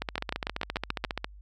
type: two click trains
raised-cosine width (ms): 0.3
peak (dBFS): -14 / -13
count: 19 / 7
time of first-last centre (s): 0.02-1.244 / 0.18-1.048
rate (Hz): 14.7 / 6.91
effects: added 50 Hz sine -46 dBFS peak until 1.41 s